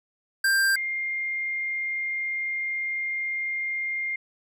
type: tone pair in turn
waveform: square / sine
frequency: 1584 / 2114 Hz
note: G6 / C7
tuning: +18 / +17 cents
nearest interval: perfect fourth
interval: 499 cents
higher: second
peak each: -20 / -26 dBFS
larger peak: first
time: 0.44-0.76 / 0.76-4.16 s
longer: second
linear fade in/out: 5 ms
effects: none